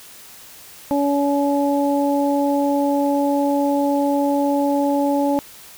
harmonic tone, 283.5 Hz, C#4, 39 cents sharp, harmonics 1 / 2 / 3, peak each -18 / -21 / -23 dBFS, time 0.91-5.39 s, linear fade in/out 0 ms, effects white hiss -42 dBFS RMS until 5.77 s

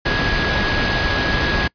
sine tone in noise, 1661.2 Hz, G#6, in tune, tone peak -22 dBFS, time 0.05-1.68 s, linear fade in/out 10 ms, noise pink, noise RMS -19 dBFS, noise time 0.05-1.68 s, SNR -6 dB, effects noise-tail reverb RT60 0.1 s tail -25 dB re dry + resampled to 11025 Hz

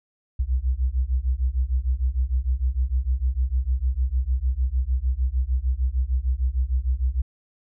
sine beating tone pair, 60.4 / 67 Hz, B1 / C2, -38 / +42 cents, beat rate 6.6 Hz, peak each -23 dBFS, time 0.39-7.22 s, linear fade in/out 10 ms, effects none

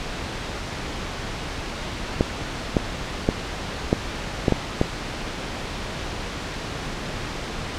clicks, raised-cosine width 2 ms, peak -3 dBFS, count 7, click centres 2.209 / 2.768 / 3.289 / 3.929 / 4.482 / 4.523 / 4.814 s, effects pink hiss -30 dBFS RMS until 7.78 s + low-pass 5000 Hz 12 dB/octave

